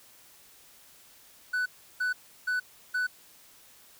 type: tone bursts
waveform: triangle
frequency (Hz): 1492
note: F#6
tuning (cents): +14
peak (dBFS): -24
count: 4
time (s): 1.53-3.07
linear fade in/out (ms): 10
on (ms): 130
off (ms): 340
effects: white hiss -56 dBFS RMS until 3.99 s